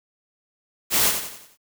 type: noise with echo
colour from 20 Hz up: white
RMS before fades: -19 dBFS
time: 0.9-1.13 s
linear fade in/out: 50 ms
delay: 89 ms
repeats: 5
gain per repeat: -7 dB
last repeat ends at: 1.575 s
effects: none